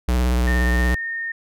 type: tone with vibrato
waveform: square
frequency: 61.4 Hz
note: B1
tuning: 9 cents flat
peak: -17 dBFS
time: 0.08-0.95 s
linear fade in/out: 5 ms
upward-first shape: sine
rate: 17 Hz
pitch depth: 60 cents each way
type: tone with pitch glide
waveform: sine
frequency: 1819 to 1832.7 Hz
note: A#6 to A#6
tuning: -43 to -30 cents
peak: -24 dBFS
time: 0.47-1.32 s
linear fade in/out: 5 ms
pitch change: +13 cents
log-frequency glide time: 0.65-0.97 s
effects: none